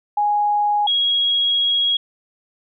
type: tone pair in turn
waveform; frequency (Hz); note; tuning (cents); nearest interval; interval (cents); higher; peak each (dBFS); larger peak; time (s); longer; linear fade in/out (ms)
sine; 829 / 3305; G#5 / G#7; -3 / -9; 2 octaves; 2394; second; -15; neither; 0.17-0.87 / 0.87-1.97; second; 5
effects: none